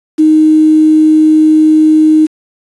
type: tone with quantisation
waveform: sine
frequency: 311.1 Hz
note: D#4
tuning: in tune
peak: -3 dBFS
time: 0.18-2.27 s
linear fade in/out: 20 ms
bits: 5
effects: resampled to 24000 Hz